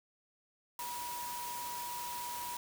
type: tone in noise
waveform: sine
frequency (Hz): 966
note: B5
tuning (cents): -39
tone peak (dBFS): -40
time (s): 0.79-2.57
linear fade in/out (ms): 2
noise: white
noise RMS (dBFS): -44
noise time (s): 0.79-2.57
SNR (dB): +1
effects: none